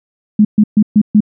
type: tone bursts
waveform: sine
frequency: 211.1 Hz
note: G#3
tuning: 29 cents sharp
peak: -4 dBFS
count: 5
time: 0.39-1.205 s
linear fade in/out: 5 ms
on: 59 ms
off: 130 ms
effects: none